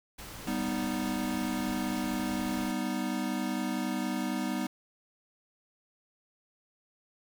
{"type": "noise", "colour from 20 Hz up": "pink", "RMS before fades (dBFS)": -44, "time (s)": [0.18, 2.72], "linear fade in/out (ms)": 10}
{"type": "chord", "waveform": "square", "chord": "G augmented", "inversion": "none", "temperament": "equal", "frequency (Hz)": [196, 246.9, 311.1], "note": ["G3", "B3", "D#4"], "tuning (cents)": [0, 0, 0], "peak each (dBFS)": [-36, -34, -36], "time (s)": [0.47, 4.67], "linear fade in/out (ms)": 5}
{"effects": []}